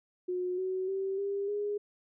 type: tone with pitch steps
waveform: sine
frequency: 362.2 / 374.1 / 386.4 / 399.1 / 412.2 Hz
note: F#4 / F#4 / G4 / G4 / G#4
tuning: -37 / +19 / -25 / +31 / -13 cents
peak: -30 dBFS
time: 0.28-1.78 s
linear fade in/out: 10 ms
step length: 300 ms
effects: none